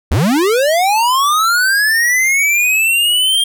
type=linear sweep; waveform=square; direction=up; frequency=58 to 3221 Hz; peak=-11 dBFS; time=0.11-3.44 s; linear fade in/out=5 ms; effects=none